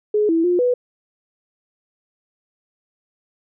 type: tone with pitch steps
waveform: sine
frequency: 421.2 / 329 / 354.7 / 493.4 Hz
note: G#4 / E4 / F4 / B4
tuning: +24 / -3 / +27 / -2 cents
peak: -14 dBFS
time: 0.14-0.74 s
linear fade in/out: 5 ms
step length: 150 ms
effects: none